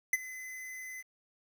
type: tone with ADSR envelope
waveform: square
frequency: 2031 Hz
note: B6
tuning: 48 cents sharp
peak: -23 dBFS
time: 0.13-1.03 s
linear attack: 4 ms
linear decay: 30 ms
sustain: -19 dB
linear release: 27 ms
effects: 10-bit